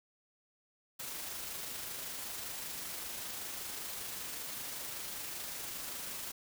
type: noise with amplitude modulation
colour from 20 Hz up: white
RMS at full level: -41 dBFS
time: 0.99-6.32 s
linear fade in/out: 10 ms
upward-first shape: sine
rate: 25.2 Hz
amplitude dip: 25%
effects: none